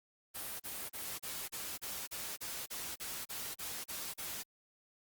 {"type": "noise bursts", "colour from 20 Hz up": "white", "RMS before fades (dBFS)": -42, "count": 14, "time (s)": [0.34, 4.435], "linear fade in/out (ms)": 20, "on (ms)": 260, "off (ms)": 35, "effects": ["Opus 32 kbps"]}